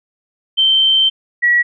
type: tone pair in turn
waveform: sine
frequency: 3114 / 1926.3 Hz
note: G7 / B6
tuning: -12 / -44 cents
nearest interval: minor sixth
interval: 832 cents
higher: first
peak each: -9 dBFS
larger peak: neither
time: 0.57-1.1 / 1.42-1.63 s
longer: first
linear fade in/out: 20 ms
effects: none